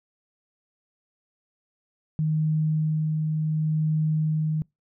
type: tone with tremolo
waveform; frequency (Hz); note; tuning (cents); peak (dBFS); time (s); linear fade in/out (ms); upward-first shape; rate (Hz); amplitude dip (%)
sine; 155.56; D#3; 0; -20; 2.19-4.62; 0; sine; 0.69; 25
effects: noise-tail reverb RT60 0.2 s tail -26 dB re dry